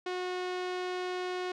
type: tone with low-pass filter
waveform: sawtooth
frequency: 363.9 Hz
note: F#4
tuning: 29 cents flat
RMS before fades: -35 dBFS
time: 0.06-1.52 s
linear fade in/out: 5 ms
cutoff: 4200 Hz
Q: 0.93
effects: none